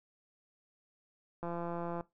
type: click train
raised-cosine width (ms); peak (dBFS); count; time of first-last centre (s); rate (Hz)
1; -26; 100; 1.43-2.009; 171
effects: noise-tail reverb RT60 0.2 s tail -20 dB re dry